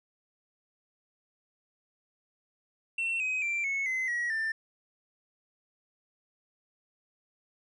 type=tone with pitch steps; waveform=triangle; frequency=2705 / 2524 / 2355 / 2197 / 2050 / 1912.7 / 1784.6 Hz; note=E7 / D#7 / D7 / C#7 / C7 / A#6 / A6; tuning=+44 / +24 / +4 / -16 / -36 / +44 / +24 cents; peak=-26 dBFS; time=2.98-4.52 s; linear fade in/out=5 ms; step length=220 ms; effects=tanh soft clip ceiling -22 dBFS + resampled to 22050 Hz